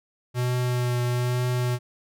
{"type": "tone with vibrato", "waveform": "square", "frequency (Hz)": 123.47, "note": "B2", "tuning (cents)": 0, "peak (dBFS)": -23, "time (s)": [0.34, 1.79], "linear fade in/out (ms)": 50, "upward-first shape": "triangle", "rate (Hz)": 1.1, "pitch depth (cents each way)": 18, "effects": []}